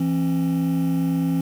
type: tone pair together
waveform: triangle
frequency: 167.02 / 268.7 Hz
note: E3 / C4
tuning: +23 / +46 cents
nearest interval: minor sixth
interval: 823 cents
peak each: -19 dBFS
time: 0-1.41 s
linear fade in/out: 5 ms
effects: tanh soft clip ceiling -11 dBFS + 7-bit